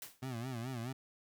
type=noise with exponential decay; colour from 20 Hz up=white; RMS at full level=-43 dBFS; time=0.02-0.24 s; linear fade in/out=2 ms; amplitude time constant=47 ms
type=tone with vibrato; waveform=25% pulse; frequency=122.9 Hz; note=B2; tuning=8 cents flat; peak=-35 dBFS; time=0.22-0.93 s; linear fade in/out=10 ms; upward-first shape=sine; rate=4.7 Hz; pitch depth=140 cents each way
effects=none